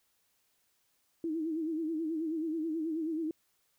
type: tone with vibrato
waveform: sine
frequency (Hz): 320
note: D#4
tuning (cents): +49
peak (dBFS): -31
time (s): 1.24-3.31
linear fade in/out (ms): 2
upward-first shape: sine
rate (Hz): 9.3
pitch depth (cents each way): 82
effects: white hiss -74 dBFS RMS until 3.78 s